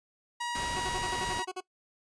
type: tone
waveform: sawtooth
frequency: 956 Hz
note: A#5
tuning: 43 cents sharp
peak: -28 dBFS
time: 0.4-1.45 s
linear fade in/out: 10 ms
type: noise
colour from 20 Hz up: pink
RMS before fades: -38 dBFS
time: 0.55-1.4 s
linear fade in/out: 2 ms
type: tone bursts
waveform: 20% pulse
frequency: 370 Hz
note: F#4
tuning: in tune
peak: -29 dBFS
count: 10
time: 0.76-1.607 s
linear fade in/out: 10 ms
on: 46 ms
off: 43 ms
effects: noise-tail reverb RT60 0.1 s tail -20 dB re dry + resampled to 22050 Hz